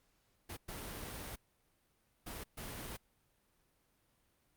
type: noise bursts at uneven times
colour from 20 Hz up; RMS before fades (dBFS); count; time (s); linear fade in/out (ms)
pink; -45; 4; 0.49-0.57 / 0.68-1.36 / 2.26-2.44 / 2.57-2.97; 10
effects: pink hiss -75 dBFS RMS until 4.56 s + Opus 48 kbps